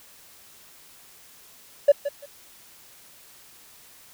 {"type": "tone with echo", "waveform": "triangle", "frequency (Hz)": 571, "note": "D5", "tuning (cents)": -49, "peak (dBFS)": -6, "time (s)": [1.88, 1.92], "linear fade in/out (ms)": 10, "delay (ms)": 170, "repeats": 2, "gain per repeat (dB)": -15, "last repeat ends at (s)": 2.26, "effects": ["tanh soft clip ceiling -8 dBFS", "white hiss -51 dBFS RMS until 4.13 s"]}